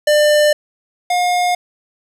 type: tone pair in turn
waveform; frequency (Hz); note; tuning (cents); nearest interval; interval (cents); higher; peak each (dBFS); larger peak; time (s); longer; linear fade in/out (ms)
square; 597 / 714.9; D5 / F5; +28 / +40; minor third; 312; second; -10 / -14; first; 0.07-0.53 / 1.1-1.55; first; 5
effects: low-pass 11000 Hz 12 dB/octave + 7-bit